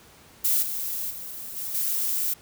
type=noise with level steps; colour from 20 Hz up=violet; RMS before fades=-22 / -30 / -37 / -32 / -26 dBFS; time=0.44-2.34 s; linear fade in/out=10 ms; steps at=0.62 / 1.1 / 1.56 / 1.74 s; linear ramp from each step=10 ms; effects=pink hiss -52 dBFS RMS until 2.41 s + high-pass 60 Hz 12 dB/octave